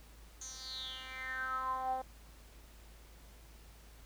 10% pulse tone with band-pass filter sweep, 260 Hz, C4, 11 cents flat, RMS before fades -40 dBFS, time 0.41-2.02 s, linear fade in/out 5 ms, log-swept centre 6600 to 660 Hz, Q 8.3, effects added 54 Hz sine -55 dBFS peak until 4.05 s + pink hiss -61 dBFS RMS until 4.05 s

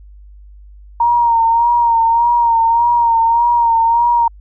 sine tone with vibrato, 932.3 Hz, A#5, in tune, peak -9 dBFS, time 1-4.28 s, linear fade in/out 5 ms, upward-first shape sine, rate 1.7 Hz, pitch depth 41 cents each way, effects added 50 Hz sine -36 dBFS peak until 4.4 s

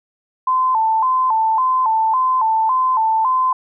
sine tone with vibrato, 955 Hz, A#5, 42 cents sharp, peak -13 dBFS, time 0.47-3.53 s, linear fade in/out 5 ms, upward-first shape square, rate 1.8 Hz, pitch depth 130 cents each way, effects none

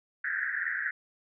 white band-pass noise, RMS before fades -32 dBFS, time 0.24-0.91 s, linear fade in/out 5 ms, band 1500 to 1900 Hz, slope 96 dB/octave, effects none

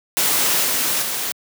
white noise with level steps, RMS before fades -18 / -20 / -24 dBFS, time 0.17-1.32 s, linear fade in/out 0 ms, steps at 0.63 / 1.01 s, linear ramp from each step 20 ms, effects high-pass 150 Hz 12 dB/octave

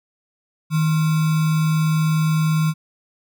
sine tone with sample-and-hold, 157.9 Hz, D#3, 26 cents sharp, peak -15 dBFS, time 0.7-2.74 s, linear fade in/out 50 ms, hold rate 1225 Hz, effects none

